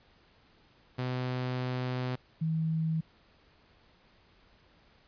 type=tone pair in turn; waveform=sawtooth / sine; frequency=126.6 / 160.38 Hz; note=B2 / E3; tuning=+43 / -47 cents; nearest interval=major third; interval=410 cents; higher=second; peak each=-27 dBFS; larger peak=neither; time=0.98-2.16 / 2.41-3.01 s; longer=first; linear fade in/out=10 ms; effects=pink hiss -63 dBFS RMS until 5.07 s + resampled to 11025 Hz